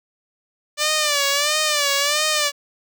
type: tone with vibrato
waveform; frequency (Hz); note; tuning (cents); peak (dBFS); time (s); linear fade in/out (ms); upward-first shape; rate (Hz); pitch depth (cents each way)
5% pulse; 587.3; D5; 0; -6; 0.77-2.52; 50; sine; 1.5; 88
effects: none